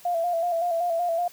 sine tone with vibrato, 685 Hz, F5, 34 cents flat, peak -22 dBFS, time 0.05-1.28 s, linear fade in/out 5 ms, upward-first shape square, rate 5.3 Hz, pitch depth 49 cents each way, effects white hiss -50 dBFS RMS until 1.32 s

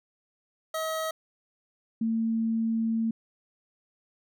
25% pulse / sine tone pair in turn, 638 / 225.6 Hz, D#5 / A3, +43 / +44 cents, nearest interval octave + tritone, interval 1799 cents, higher first, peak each -25 / -24 dBFS, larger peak second, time 0.74-1.11 / 2.01-3.11 s, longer second, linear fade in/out 5 ms, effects none

